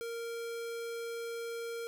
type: tone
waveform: square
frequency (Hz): 464.4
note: A#4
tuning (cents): -7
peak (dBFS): -38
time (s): 0.01-1.87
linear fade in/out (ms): 0
effects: none